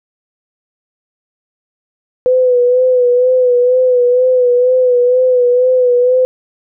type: tone with vibrato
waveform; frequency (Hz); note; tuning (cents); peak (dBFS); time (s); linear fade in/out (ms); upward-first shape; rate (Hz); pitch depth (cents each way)
sine; 499.5; B4; +20; -7; 2.26-6.25; 0; sine; 2.1; 42
effects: none